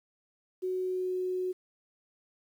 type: tone with pitch glide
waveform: sine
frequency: 370 to 367.7 Hz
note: F#4 to F#4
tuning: 0 to -11 cents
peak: -29 dBFS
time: 0.62-1.53 s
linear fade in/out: 20 ms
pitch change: -11 cents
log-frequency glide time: 0.82-1.14 s
effects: 10-bit